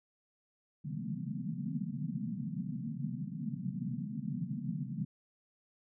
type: band-pass noise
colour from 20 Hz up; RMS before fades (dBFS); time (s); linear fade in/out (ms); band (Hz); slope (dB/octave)
pink; -38; 0.84-5.05; 5; 130 to 250; 96
effects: none